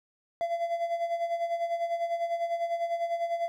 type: tone with tremolo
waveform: triangle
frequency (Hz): 680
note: F5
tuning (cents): -46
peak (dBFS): -23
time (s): 0.41-3.48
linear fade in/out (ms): 0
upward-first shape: sine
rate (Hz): 10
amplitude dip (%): 65
effects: none